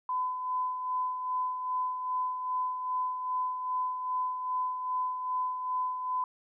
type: tone with tremolo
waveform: sine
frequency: 1010 Hz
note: B5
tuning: 39 cents sharp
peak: -27 dBFS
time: 0.09-6.24 s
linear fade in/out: 2 ms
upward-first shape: sine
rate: 2.5 Hz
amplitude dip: 50%
effects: none